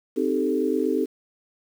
sine chord, A half-diminished seventh, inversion first, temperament equal, 261.6 / 311.1 / 392 / 440 Hz, C4 / Eb4 / G4 / A4, 0 / 0 / 0 / 0 cents, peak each -26 dBFS, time 0.16-1.06 s, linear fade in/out 20 ms, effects 8-bit

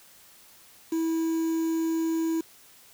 triangle tone with quantisation, 326 Hz, E4, 19 cents flat, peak -22 dBFS, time 0.92-2.41 s, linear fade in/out 5 ms, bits 7, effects white hiss -54 dBFS RMS until 2.93 s

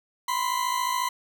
40% pulse tone pair together, 987.8 / 1041.9 Hz, B5 / C6, 0 / -8 cents, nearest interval minor second, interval 92 cents, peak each -26 / -27 dBFS, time 0.28-1.09 s, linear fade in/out 5 ms, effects 10-bit

